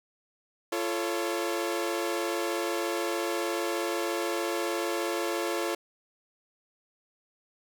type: chord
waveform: sawtooth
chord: F augmented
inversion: none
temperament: equal with one note detuned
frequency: 343.2 / 440 / 554.4 Hz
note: F4 / A4 / C#5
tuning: -30 / 0 / 0 cents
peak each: -27 / -30 / -30 dBFS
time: 0.72-5.75 s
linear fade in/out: 5 ms
effects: none